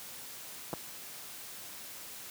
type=clicks; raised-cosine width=1 ms; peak=-22 / -21 dBFS; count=2; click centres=0.731 / 0.737 s; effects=white hiss -46 dBFS RMS until 2.3 s + high-pass 80 Hz 12 dB/octave